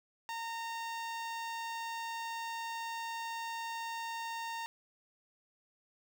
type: tone with notch filter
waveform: sawtooth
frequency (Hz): 918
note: A#5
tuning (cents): -27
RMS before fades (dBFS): -40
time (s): 0.29-4.66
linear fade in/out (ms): 0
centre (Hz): 11000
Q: 0.93
effects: none